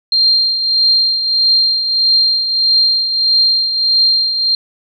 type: tone with tremolo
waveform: sine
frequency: 4186 Hz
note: C8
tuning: in tune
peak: -7 dBFS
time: 0.12-4.55 s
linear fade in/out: 2 ms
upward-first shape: triangle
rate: 1.6 Hz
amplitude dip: 60%
effects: none